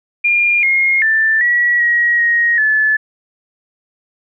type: tone with pitch steps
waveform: sine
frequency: 2409 / 2144 / 1772 / 1928 / 1900 / 1880 / 1732 Hz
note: D7 / C7 / A6 / B6 / A#6 / A#6 / A6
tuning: +43 / +42 / +12 / -42 / +33 / +14 / -28 cents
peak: -10 dBFS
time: 0.24-2.97 s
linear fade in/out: 10 ms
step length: 390 ms
effects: none